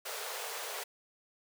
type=high-pass noise; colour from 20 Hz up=pink; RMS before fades=-40 dBFS; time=0.05-0.84 s; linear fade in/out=10 ms; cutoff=410 Hz; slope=96 dB/octave; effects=none